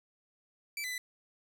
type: tone with pitch steps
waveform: sawtooth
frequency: 2320 / 2008 / 1996 Hz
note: D7 / B6 / B6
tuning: -22 / +28 / +18 cents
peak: -32 dBFS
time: 0.77-0.98 s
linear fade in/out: 2 ms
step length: 70 ms
effects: none